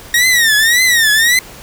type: tone with vibrato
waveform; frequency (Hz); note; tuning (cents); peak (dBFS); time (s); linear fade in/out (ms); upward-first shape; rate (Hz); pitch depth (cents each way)
sawtooth; 1864.7; A#6; 0; -5; 0.14-1.39; 2; triangle; 1.8; 180
effects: pink hiss -35 dBFS RMS until 1.62 s